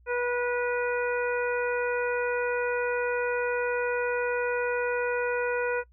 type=harmonic tone with a mistuned harmonic; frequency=487.2 Hz; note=B4; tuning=24 cents flat; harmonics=1 / 2 / 3 / 4 / 5; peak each=-27 / -35 / -32 / -40 / -36 dBFS; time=0.06-5.84 s; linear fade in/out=50 ms; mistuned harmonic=5; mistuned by=+15 cents; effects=noise-tail reverb RT60 0.1 s tail -23 dB re dry + added 60 Hz sine -55 dBFS peak until 5.92 s